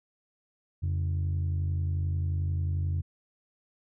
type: tone pair together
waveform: sine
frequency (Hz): 87.31 / 138.6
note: F2 / C#3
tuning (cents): 0 / 0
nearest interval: minor sixth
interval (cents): 800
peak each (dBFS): -25 / -32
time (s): 0.82-3.02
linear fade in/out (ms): 20
effects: tanh soft clip ceiling -23 dBFS